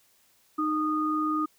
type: tone pair together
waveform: sine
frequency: 308 / 1232 Hz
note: D#4 / D#6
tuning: -17 / -17 cents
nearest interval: 2 octaves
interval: 2400 cents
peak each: -27 dBFS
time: 0.58-1.46 s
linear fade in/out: 10 ms
effects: white hiss -64 dBFS RMS until 1.58 s